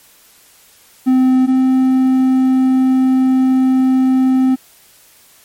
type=tone pair in turn; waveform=triangle; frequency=258 / 260.1 Hz; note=C4 / C4; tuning=-24 / -10 cents; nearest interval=unison; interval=14 cents; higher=second; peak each=-6 / -7 dBFS; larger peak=first; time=1.06-1.47 / 1.47-4.56 s; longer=second; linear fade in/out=20 ms; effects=white hiss -47 dBFS RMS until 5.44 s + MP3 64 kbps